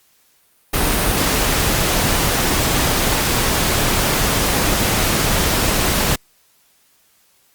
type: noise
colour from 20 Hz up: pink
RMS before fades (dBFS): -17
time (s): 0.73-6.16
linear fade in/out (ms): 10
effects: white hiss -57 dBFS RMS until 7.54 s + Opus 48 kbps